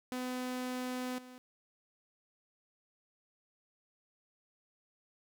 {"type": "tone with level steps", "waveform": "sawtooth", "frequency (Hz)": 252.3, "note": "B3", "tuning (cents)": 37, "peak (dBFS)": [-32, -46], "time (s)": [0.12, 1.38], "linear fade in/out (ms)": 0, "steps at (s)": 1.18, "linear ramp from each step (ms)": 5, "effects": []}